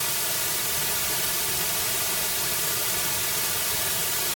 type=noise with comb filter; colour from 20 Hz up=white; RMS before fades=-25 dBFS; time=0-4.34 s; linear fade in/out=5 ms; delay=3.8 ms; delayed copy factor=-0.95; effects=AAC 64 kbps